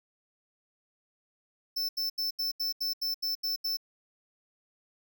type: tone bursts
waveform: square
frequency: 5300 Hz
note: E8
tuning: 9 cents sharp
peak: -29 dBFS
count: 10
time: 1.76-3.771 s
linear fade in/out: 10 ms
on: 130 ms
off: 79 ms
effects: none